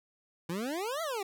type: exponential two-way sweep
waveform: 25% pulse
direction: up then down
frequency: 160.6 to 682 to 374.6 Hz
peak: -29 dBFS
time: 0.49-1.23 s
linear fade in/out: 5 ms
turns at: 1.02 s
effects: none